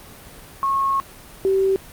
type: tone pair in turn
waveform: sine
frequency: 1091 / 385.7 Hz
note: C#6 / G4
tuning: -28 / -28 cents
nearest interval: octave + tritone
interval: 1800 cents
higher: first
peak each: -17 / -15 dBFS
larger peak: second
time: 0.63-1 / 1.45-1.76 s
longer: first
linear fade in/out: 0 ms
effects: pink hiss -42 dBFS RMS until 1.92 s + Opus 32 kbps